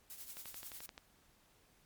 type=noise with tremolo; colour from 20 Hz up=blue; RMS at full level=-47 dBFS; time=0.1-0.86 s; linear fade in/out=0 ms; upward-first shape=triangle; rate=11 Hz; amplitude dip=70%
type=click train; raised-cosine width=0.2 ms; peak=-31 dBFS; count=8; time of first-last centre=0.37-0.979 s; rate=11.5 Hz
effects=pink hiss -69 dBFS RMS until 1.85 s + MP3 96 kbps